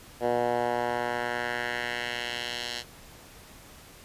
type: tone with band-pass filter sweep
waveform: 10% pulse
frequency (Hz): 120.7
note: B2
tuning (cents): -39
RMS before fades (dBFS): -30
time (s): 0.2-2.84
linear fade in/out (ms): 50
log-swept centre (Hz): 600 to 4200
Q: 1.5
effects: pink hiss -50 dBFS RMS until 4.04 s + resampled to 32000 Hz